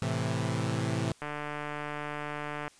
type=chord; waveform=sawtooth; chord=A minor; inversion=none; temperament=equal; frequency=110 / 130.81 / 164.81 Hz; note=A2 / C3 / E3; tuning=0 / 0 / 0 cents; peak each=-28 / -29 / -30 dBFS; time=0.02-1.12 s; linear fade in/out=0 ms
type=click train; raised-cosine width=0.5 ms; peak=-21 dBFS; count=217; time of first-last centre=1.22-2.679 s; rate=148 Hz
effects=white hiss -59 dBFS RMS until 2.79 s + resampled to 22050 Hz